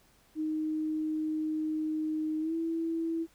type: tone with pitch glide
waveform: sine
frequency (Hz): 311.1 to 328.6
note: D#4 to E4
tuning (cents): 0 to -5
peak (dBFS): -29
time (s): 0.35-3.27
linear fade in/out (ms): 50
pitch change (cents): +95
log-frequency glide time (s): 2.4-2.54
effects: pink hiss -64 dBFS RMS until 3.34 s